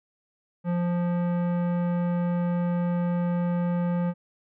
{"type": "tone with tanh clipping", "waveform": "sine", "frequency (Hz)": 174.9, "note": "F3", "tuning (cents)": 3, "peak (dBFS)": -25, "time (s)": [0.64, 4.14], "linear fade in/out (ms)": 50, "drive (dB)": 16, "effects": []}